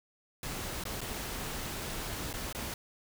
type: noise with dropouts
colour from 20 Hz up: pink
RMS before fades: -38 dBFS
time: 0.43-2.74 s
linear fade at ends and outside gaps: 2 ms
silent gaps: 0.838-0.853 / 1.007-1.014 / 2.33-2.338 / 2.527-2.548 s
effects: none